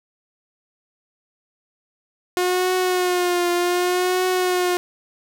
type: tone with vibrato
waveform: sawtooth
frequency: 359.4 Hz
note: F4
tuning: 50 cents sharp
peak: -14 dBFS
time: 2.37-4.77 s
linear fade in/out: 0 ms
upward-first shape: triangle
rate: 0.66 Hz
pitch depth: 48 cents each way
effects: none